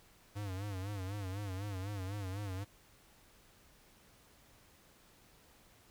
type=tone with vibrato; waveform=square; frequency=98.1 Hz; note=G2; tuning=2 cents sharp; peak=-39 dBFS; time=0.35-2.65 s; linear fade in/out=20 ms; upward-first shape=sine; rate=4 Hz; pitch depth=110 cents each way; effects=pink hiss -64 dBFS RMS until 5.9 s